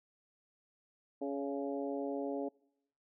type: harmonic tone with a mistuned harmonic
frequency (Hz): 140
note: C#3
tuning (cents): +18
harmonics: 2 / 3 / 4 / 5 / 6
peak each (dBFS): -38 / -40 / -41 / -45 / -50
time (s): 1.21-2.49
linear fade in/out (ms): 10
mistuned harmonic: 5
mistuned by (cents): -29
effects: noise-tail reverb RT60 0.8 s tail -25 dB re dry